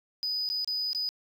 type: tone with dropouts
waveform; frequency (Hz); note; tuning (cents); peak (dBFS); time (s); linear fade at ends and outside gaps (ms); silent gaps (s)
sine; 4978; D#8; 0; -26; 0.23-1.09; 0; 0.49-0.5 / 0.645-0.676 / 0.931-0.949
effects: tanh soft clip ceiling -26 dBFS